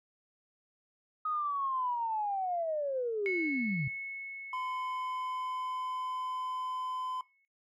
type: linear sweep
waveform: sine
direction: down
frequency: 1261 to 126.1 Hz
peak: -30 dBFS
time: 1.25-3.88 s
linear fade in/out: 5 ms
type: tone with exponential decay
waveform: sine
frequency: 2196 Hz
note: C#7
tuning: 17 cents flat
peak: -30 dBFS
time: 3.26-7.45 s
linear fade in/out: 0 ms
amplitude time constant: 910 ms
type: tone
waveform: triangle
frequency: 1020 Hz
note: C6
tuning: 44 cents flat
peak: -32 dBFS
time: 4.53-7.21 s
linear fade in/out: 2 ms
effects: noise-tail reverb RT60 0.2 s tail -19 dB re dry + tanh soft clip ceiling -20 dBFS